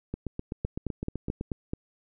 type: two click trains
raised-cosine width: 3 ms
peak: -19 / -17 dBFS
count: 11 / 6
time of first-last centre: 0.14-1.411 / 0.65-1.735 s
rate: 7.87 / 4.61 Hz
effects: none